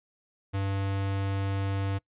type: tone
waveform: square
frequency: 98 Hz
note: G2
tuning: in tune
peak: -28 dBFS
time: 0.53-1.99 s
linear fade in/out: 20 ms
effects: noise-tail reverb RT60 0.1 s tail -22 dB re dry + resampled to 8000 Hz